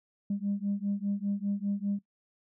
sine beating tone pair, 198.9 / 203.9 Hz, G3 / G#3, +25 / -32 cents, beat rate 5 Hz, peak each -31 dBFS, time 0.3-1.99 s, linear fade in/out 5 ms, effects noise-tail reverb RT60 0.1 s tail -18 dB re dry + tanh soft clip ceiling -23 dBFS

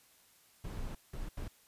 brown noise bursts at uneven times, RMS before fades -40 dBFS, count 3, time 0.64-0.95 / 1.13-1.29 / 1.37-1.48 s, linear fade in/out 5 ms, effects white hiss -65 dBFS RMS until 1.67 s + resampled to 32000 Hz

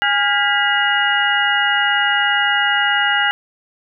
sine tone cluster, 821 / 1406 / 1627 / 1964 / 2865 Hz, G#5 / F6 / G#6 / B6 / F7, -20 / +11 / -36 / -10 / +44 cents, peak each -20 dBFS, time 0.02-3.31 s, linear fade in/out 0 ms, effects none

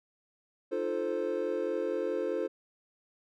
triangle chord, F dominant seventh, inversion third, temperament equal with one note detuned, 304.5 / 349.2 / 440 / 523.3 Hz, Eb4 / F4 / A4 / C5, -37 / 0 / 0 / 0 cents, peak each -37 / -33 / -32 / -32 dBFS, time 0.71-2.48 s, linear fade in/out 20 ms, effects none

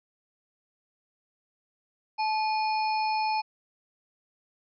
harmonic tone with a mistuned harmonic, 866 Hz, A5, 28 cents flat, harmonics 1 / 3 / 5 / 6, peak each -25 / -35 / -39 / -41 dBFS, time 2.18-3.42 s, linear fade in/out 20 ms, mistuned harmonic 3, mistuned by -99 cents, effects none

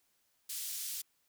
white band-pass noise, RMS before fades -40 dBFS, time 0.49-1.02 s, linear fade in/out 10 ms, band 3800 to 16000 Hz, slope 12 dB/octave, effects white hiss -75 dBFS RMS until 1.28 s

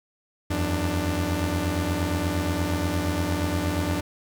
sawtooth tone cluster, 83.4 / 91.9 / 296.1 Hz, E2 / F#2 / D4, +21 / -11 / +14 cents, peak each -24 dBFS, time 0.5-4.01 s, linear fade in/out 10 ms, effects none

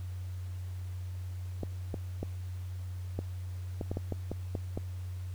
clicks, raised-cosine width 2 ms, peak -21 dBFS, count 11, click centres 1.633 / 1.942 / 2.23 / 3.19 / 3.812 / 3.915 / 3.971 / 4.123 / 4.316 / 4.552 / 4.775 s, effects added 91 Hz sine -36 dBFS peak until 5.34 s + pink hiss -58 dBFS RMS until 5.34 s

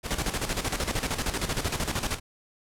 pink noise with tremolo, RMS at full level -27 dBFS, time 0.03-2.2 s, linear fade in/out 50 ms, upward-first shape square, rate 13 Hz, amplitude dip 65%, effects low-pass 11000 Hz 12 dB/octave

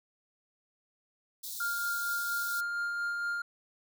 white high-pass noise, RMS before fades -40 dBFS, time 1.43-2.61 s, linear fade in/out 10 ms, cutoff 3500 Hz, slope 96 dB/octave
triangle tone with tremolo, 1404 Hz, F6, 9 cents sharp, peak -28 dBFS, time 1.6-3.42 s, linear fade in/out 5 ms, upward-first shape sine, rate 4.3 Hz, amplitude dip 25%
effects none

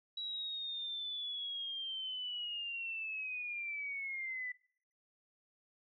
sine linear sweep, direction down, 3902 to 1975.5 Hz, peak -38 dBFS, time 0.17-4.52 s, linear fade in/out 5 ms, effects noise-tail reverb RT60 0.6 s tail -24 dB re dry

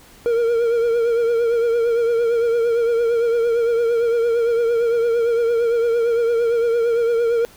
triangle tone with vibrato, 466.2 Hz, A#4, in tune, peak -13 dBFS, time 0.26-7.45 s, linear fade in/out 0 ms, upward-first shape triangle, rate 8.8 Hz, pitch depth 54 cents each way, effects pink hiss -47 dBFS RMS until 7.56 s

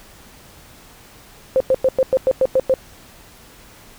sine tone bursts, 523.3 Hz, C5, in tune, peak -11 dBFS, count 9, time 1.56-2.739 s, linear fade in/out 0 ms, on 43 ms, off 99 ms, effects pink hiss -45 dBFS RMS until 3.98 s

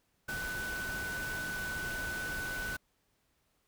sine tone in noise, 1498 Hz, F#6, 21 cents sharp, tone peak -36 dBFS, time 0.28-2.77 s, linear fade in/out 10 ms, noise pink, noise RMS -42 dBFS, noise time 0.28-2.77 s, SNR +3 dB, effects pink hiss -75 dBFS RMS until 3.67 s

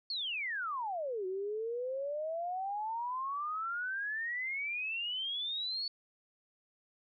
sine exponential two-way sweep, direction down then up, 4470 to 366.7 to 4470 Hz, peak -34 dBFS, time 0.1-5.88 s, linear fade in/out 2 ms, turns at 1.26 s, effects none

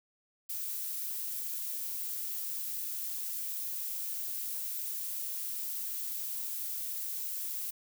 violet noise, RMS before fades -37 dBFS, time 0.49-7.71 s, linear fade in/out 10 ms, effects none

